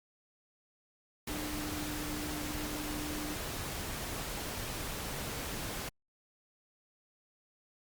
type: tone in noise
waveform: sine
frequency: 300.1 Hz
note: D4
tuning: 38 cents sharp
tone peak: -40 dBFS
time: 1.29-3.34 s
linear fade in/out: 5 ms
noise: pink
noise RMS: -39 dBFS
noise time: 1.27-5.89 s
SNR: -4 dB
effects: Opus 48 kbps